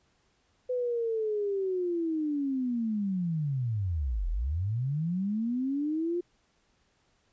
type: linear two-way sweep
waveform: sine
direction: down then up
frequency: 506 to 38.09 to 356.1 Hz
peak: -27 dBFS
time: 0.69-6.21 s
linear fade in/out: 10 ms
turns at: 4.29 s
effects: pink hiss -70 dBFS RMS until 7.32 s + resampled to 16000 Hz